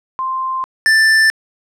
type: tone pair in turn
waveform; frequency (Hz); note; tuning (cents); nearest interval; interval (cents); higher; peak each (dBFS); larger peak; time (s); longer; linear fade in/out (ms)
sine / square; 1046.5 / 1769.7; C6 / A6; 0 / +10; major sixth; 910; second; -17 / -9; second; 0.19-0.64 / 0.86-1.3; first; 0
effects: low-pass 8000 Hz 12 dB/octave